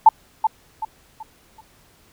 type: tone with echo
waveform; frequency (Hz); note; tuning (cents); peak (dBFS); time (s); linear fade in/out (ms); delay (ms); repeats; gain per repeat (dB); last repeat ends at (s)
sine; 880; A5; 0; -4; 0.06-0.09; 5; 380; 4; -9; 1.61
effects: pink hiss -55 dBFS RMS until 2.12 s